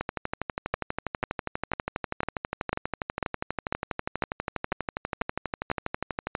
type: two click trains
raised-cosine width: 0.5 ms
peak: -13 / -10 dBFS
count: 79 / 11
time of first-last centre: 0.01-6.351 / 0.74-5.715 s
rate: 12.3 / 2.01 Hz
effects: resampled to 8000 Hz